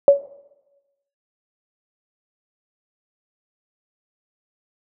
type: tone with exponential decay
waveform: sine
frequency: 563 Hz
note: C#5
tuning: 27 cents sharp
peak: -3 dBFS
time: 0.08-0.26 s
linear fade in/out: 1 ms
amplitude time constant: 38 ms
effects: noise-tail reverb RT60 1.0 s tail -18 dB re dry